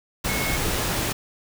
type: tone in noise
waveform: sine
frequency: 2185 Hz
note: C#7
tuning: 26 cents flat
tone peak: -29 dBFS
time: 0.28-0.57 s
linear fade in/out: 10 ms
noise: pink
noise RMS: -25 dBFS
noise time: 0.24-1.13 s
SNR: -7 dB
effects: none